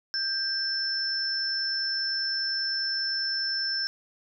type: tone pair together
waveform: sine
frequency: 1583 / 5325 Hz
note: G6 / E8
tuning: +17 / +17 cents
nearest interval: octave + major sixth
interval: 2100 cents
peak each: -32 / -27 dBFS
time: 0.14-3.87 s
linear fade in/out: 0 ms
effects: none